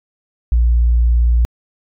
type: tone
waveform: sine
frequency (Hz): 58.8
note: A#1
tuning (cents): +16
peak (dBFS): -8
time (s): 0.52-1.45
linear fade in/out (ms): 0
effects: tanh soft clip ceiling -6 dBFS